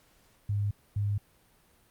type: tone pair in turn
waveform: sine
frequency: 102.2 / 102.2 Hz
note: G#2 / G#2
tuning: -27 / -27 cents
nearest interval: unison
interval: 0 cents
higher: neither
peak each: -26 dBFS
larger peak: neither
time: 0.49-0.71 / 0.96-1.18 s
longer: neither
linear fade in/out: 5 ms
effects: pink hiss -64 dBFS RMS until 1.9 s + Opus 48 kbps